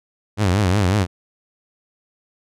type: tone with vibrato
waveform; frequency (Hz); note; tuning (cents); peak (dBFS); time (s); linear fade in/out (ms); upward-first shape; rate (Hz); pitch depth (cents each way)
sawtooth; 97; G2; -18; -11; 0.37-1.07; 50; triangle; 5.5; 200
effects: low-pass 9000 Hz 12 dB/octave